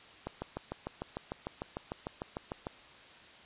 click train, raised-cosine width 1 ms, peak -22 dBFS, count 17, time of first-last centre 0.27-2.669 s, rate 6.67 Hz, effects white hiss -54 dBFS RMS until 3.45 s + resampled to 8000 Hz

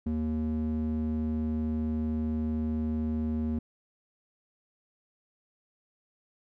square tone with band-pass filter, 77.78 Hz, D#2, in tune, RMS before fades -30 dBFS, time 0.06-3.59 s, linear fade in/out 5 ms, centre 190 Hz, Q 4.9, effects none

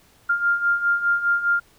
sine beating tone pair, 1396.9 / 1401.8 Hz, F6 / F6, 0 / +6 cents, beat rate 4.9 Hz, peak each -24 / -19 dBFS, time 0.29-1.6 s, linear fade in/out 10 ms, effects pink hiss -56 dBFS RMS until 1.78 s

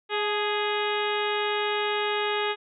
harmonic tone with a mistuned harmonic, 415.3 Hz, G#4, in tune, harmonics 1 / 2 / 3 / 4 / 5 / 6 / 7 / 8 / 9, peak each -28 / -31 / -33 / -34 / -35 / -36 / -36 / -37 / -38 dBFS, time 0.09-2.56 s, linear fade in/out 50 ms, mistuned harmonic 2, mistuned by +38 cents, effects none

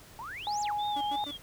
sine exponential two-way sweep, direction up then down, 847 to 7620 to 847 Hz, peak -38 dBFS, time 0.19-0.73 s, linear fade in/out 0 ms, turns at 0.61 s
sine tone, 830.6 Hz, G#5, in tune, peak -29 dBFS, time 0.47-1.24 s, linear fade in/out 0 ms
sine tone with vibrato, 3405 Hz, G#7, 42 cents sharp, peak -38 dBFS, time 0.78-1.38 s, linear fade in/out 20 ms, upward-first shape sine, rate 2.8 Hz, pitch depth 130 cents each way
35% pulse tone bursts, 288.9 Hz, D4, 28 cents flat, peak -37 dBFS, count 3, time 0.96-1.313 s, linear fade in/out 5 ms, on 51 ms, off 100 ms
effects added 105 Hz sine -59 dBFS peak until 1.42 s + pink hiss -53 dBFS RMS until 1.42 s

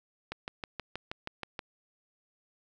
click train, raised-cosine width 0.3 ms, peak -20 dBFS, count 9, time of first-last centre 0.32-1.592 s, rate 6.29 Hz, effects none

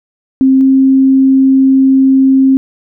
sine tone pair in turn, 264.9 / 266.6 Hz, C4 / C4, +22 / +33 cents, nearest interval unison, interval 11 cents, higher second, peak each -4 dBFS, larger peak neither, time 0.41-0.61 / 0.61-2.57 s, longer second, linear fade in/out 0 ms, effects none

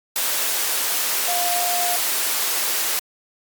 sine tone in noise, 706 Hz, F5, 19 cents sharp, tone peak -23 dBFS, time 1.28-1.96 s, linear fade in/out 0 ms, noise white, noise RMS -22 dBFS, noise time 0.16-2.99 s, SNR -4 dB, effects high-pass 400 Hz 12 dB/octave + Opus 48 kbps

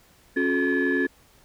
sine tone cluster, 272.7 / 359.7 / 430.6 / 1717 Hz, C#4 / F#4 / A4 / A6, -28 / -49 / -37 / -43 cents, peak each -23 / -25 / -28 / -24 dBFS, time 0.36-1.07 s, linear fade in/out 10 ms, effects tanh soft clip ceiling -15 dBFS + pink hiss -57 dBFS RMS until 1.44 s

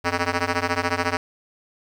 5% pulse ring-modulated tone, 174.61 Hz, F3, in tune, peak -7 dBFS, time 0.04-1.17 s, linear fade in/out 2 ms, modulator 80.3 Hz, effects low-pass 5000 Hz 12 dB/octave + 7-bit

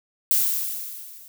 violet noise with level ramp, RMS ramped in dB -18 to -46 dBFS, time 0.31-1.28 s, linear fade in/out 0 ms, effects none

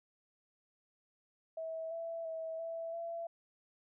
sine tone with pitch steps, 648 / 664 / 648 / 661 / 673 Hz, E5 / E5 / E5 / E5 / E5, -30 / +12 / -30 / +5 / +36 cents, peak -38 dBFS, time 1.57-3.27 s, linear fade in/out 5 ms, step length 340 ms, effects none

